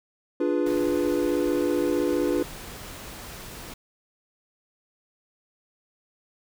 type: chord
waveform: triangle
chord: D diminished seventh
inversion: none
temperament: equal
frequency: 293.7 / 349.2 / 415.3 / 493.9 Hz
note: D4 / F4 / Ab4 / Cb5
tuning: 0 / 0 / 0 / 0 cents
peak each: -24 / -24 / -28 / -26 dBFS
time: 0.4-2.43 s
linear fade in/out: 5 ms
type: noise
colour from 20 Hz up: pink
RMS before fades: -40 dBFS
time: 0.66-3.74 s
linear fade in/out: 5 ms
effects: none